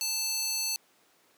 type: tone with high-pass filter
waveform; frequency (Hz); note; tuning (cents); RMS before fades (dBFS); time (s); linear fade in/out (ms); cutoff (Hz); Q
square; 881; A5; +2; -31; 0.01-0.76; 0; 4900; 1.6
effects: pink hiss -64 dBFS RMS until 1.37 s + high-pass 300 Hz 12 dB/octave